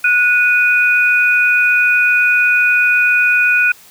sine tone pair together, 1463.4 / 2477 Hz, F#6 / D#7, -20 / -8 cents, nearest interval major sixth, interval 912 cents, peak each -12 / -12 dBFS, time 0.04-3.72 s, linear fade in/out 5 ms, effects white hiss -43 dBFS RMS until 3.9 s

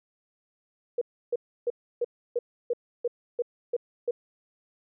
sine tone bursts, 480 Hz, B4, 49 cents flat, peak -23 dBFS, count 10, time 0.98-4.11 s, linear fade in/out 5 ms, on 34 ms, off 310 ms, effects none

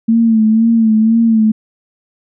sine tone with vibrato, 223.7 Hz, A3, 29 cents sharp, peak -7 dBFS, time 0.08-1.52 s, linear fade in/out 10 ms, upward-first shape sine, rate 2 Hz, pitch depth 52 cents each way, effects none

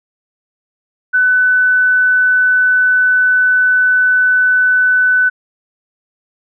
sine tone, 1500 Hz, F#6, 23 cents sharp, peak -8 dBFS, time 1.13-5.3 s, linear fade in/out 20 ms, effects none

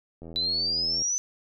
click train, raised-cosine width 2 ms, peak -29 dBFS, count 67, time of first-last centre 0.22-1.019 s, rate 82.6 Hz
sine exponential sweep, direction up, 3951 to 6120 Hz, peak -24 dBFS, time 0.36-1.18 s, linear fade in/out 0 ms
effects none

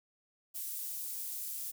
pink high-pass noise, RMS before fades -40 dBFS, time 0.54-1.72 s, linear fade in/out 20 ms, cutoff 12000 Hz, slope 12 dB/octave, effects none

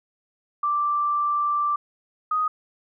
sine tone pair in turn, 1174.7 / 1247.1 Hz, D6 / D#6, 0 / +4 cents, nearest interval minor second, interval 104 cents, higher second, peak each -20 dBFS, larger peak neither, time 0.63-1.76 / 2.31-2.48 s, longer first, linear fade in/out 5 ms, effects none

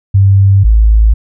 sine tone pair in turn, 98 / 54.2 Hz, G2 / A1, 0 / -25 cents, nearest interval minor seventh, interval 1025 cents, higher first, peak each -3 dBFS, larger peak neither, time 0.14-0.64 / 0.64-1.14 s, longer neither, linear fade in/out 10 ms, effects none

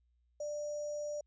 sine tone with sample-and-hold, 592 Hz, D5, 14 cents sharp, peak -36 dBFS, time 0.4-1.21 s, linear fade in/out 5 ms, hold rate 6300 Hz, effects added 60 Hz sine -70 dBFS peak until 1.26 s + resampled to 16000 Hz

